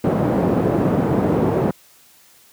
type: band-pass noise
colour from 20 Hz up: pink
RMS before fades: -18 dBFS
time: 0.04-1.71 s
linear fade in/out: 2 ms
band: 150 to 560 Hz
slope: 12 dB/octave
effects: white hiss -51 dBFS RMS until 2.52 s + high-pass 60 Hz 12 dB/octave